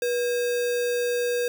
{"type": "tone with sample-and-hold", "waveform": "sine", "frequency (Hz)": 484.5, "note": "B4", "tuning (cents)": -33, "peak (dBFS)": -22, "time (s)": [0.02, 1.48], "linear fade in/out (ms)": 2, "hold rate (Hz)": 2100, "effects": []}